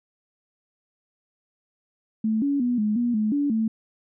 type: tone with pitch steps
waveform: sine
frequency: 219.3 / 282.3 / 244.5 / 211.6 / 240.1 / 214.3 / 286.9 / 221.8 Hz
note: A3 / C#4 / B3 / G#3 / B3 / A3 / D4 / A3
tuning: -6 / +32 / -17 / +33 / -49 / -45 / -40 / +14 cents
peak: -20 dBFS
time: 2.24-3.68 s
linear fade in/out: 5 ms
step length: 180 ms
effects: none